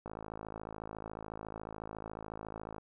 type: click train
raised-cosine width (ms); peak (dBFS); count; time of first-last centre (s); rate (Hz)
1; -28; 148; 0.06-2.782; 54
effects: none